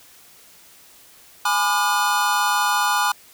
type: chord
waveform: square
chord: G# diminished seventh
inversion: none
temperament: just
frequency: 830.6 / 996.7 / 1196.1 / 1435.3 Hz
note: G#5 / B5 / D6 / F6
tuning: 0 / +16 / +31 / +47 cents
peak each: -24 dBFS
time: 1.45-3.12 s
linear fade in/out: 5 ms
effects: white hiss -49 dBFS RMS until 3.33 s